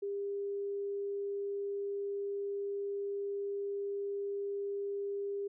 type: tone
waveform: sine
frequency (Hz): 401.2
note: G4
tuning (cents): +40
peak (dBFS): -34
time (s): 0.02-5.48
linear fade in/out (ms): 10
effects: none